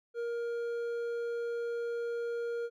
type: tone with hard clipping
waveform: triangle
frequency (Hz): 470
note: A#4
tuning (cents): +14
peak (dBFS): -34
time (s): 0.14-2.7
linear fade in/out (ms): 50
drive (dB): 9
effects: none